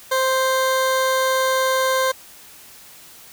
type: tone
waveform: 20% pulse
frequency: 523.3 Hz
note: C5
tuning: in tune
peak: -12 dBFS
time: 0.11-2.12 s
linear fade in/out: 10 ms
effects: white hiss -44 dBFS RMS until 3.32 s